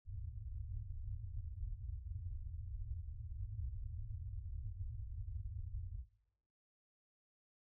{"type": "low-pass noise", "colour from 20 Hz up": "white", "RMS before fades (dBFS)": -45, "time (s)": [0.05, 6.05], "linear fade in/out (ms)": 50, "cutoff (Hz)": 110, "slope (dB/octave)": 96, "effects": ["noise-tail reverb RT60 0.8 s tail -18 dB re dry"]}